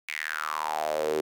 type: tone with high-pass filter sweep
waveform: sawtooth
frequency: 77.2 Hz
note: D#2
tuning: 13 cents flat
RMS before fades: -30 dBFS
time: 0.08-1.21 s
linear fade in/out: 10 ms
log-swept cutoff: 2300 to 380 Hz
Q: 6.6
effects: none